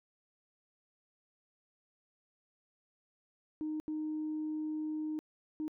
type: tone bursts at uneven times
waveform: sine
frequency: 308.6 Hz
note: D#4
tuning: 14 cents flat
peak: -33 dBFS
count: 3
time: 3.61-3.8 / 3.88-5.19 / 5.6-5.68 s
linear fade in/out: 0 ms
effects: tanh soft clip ceiling -30 dBFS